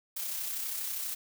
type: noise with amplitude modulation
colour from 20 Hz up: blue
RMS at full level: -34 dBFS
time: 0.16-1.15 s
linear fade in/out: 10 ms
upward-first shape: sine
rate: 32.4 Hz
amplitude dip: 35%
effects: none